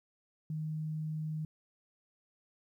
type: tone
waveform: sine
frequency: 155.56 Hz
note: D#3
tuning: in tune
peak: -34 dBFS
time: 0.5-1.45 s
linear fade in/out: 2 ms
effects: 12-bit